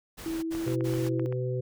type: noise bursts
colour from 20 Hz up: pink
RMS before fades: -42 dBFS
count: 3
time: 0.17-1.096 s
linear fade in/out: 20 ms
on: 260 ms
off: 73 ms
type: tone with pitch glide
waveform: sine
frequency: 326.2 to 330.6 Hz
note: E4 to E4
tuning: -18 to +5 cents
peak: -29 dBFS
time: 0.26-1.26 s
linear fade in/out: 0 ms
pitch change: +23 cents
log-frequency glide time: 0.49-0.64 s
type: click train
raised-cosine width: 0.5 ms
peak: -26 dBFS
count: 7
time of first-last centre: 0.55-1.325 s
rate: 7.74 Hz
type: harmonic tone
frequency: 126.1 Hz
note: B2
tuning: 36 cents sharp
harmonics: 1 / 3 / 4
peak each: -29 / -34 / -35 dBFS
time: 0.66-1.61 s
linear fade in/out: 10 ms
effects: none